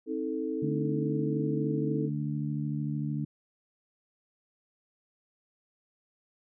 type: chord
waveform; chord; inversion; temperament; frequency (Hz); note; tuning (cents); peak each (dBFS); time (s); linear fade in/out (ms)
sine; A diminished; first; just; 264 / 316.8 / 440; C4 / Eb4 / A4; +16 / +31 / 0; -35 / -33 / -34; 0.06-2.1; 50
type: harmonic tone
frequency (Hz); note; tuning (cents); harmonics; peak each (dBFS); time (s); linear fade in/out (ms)
73.3; D2; -3; 2 / 3 / 4; -31 / -35 / -37; 0.62-3.25; 5
effects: none